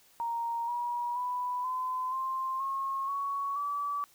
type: tone with pitch steps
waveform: sine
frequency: 932.3 / 960.7 / 990 / 1020.2 / 1051.3 / 1083.4 / 1116.4 / 1150.5 Hz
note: A#5 / B5 / B5 / C6 / C6 / C#6 / C#6 / D6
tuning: 0 / -48 / +4 / -44 / +8 / -40 / +12 / -36 cents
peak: -30 dBFS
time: 0.2-4.04 s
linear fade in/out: 0 ms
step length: 480 ms
effects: white hiss -62 dBFS RMS until 4.14 s